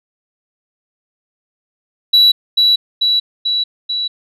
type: tone with echo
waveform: sine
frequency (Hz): 3927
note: B7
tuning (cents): -11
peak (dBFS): -4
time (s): 2.13-2.32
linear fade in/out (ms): 10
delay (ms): 440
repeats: 4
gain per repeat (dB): -3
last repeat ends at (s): 4.08
effects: tanh soft clip ceiling -4 dBFS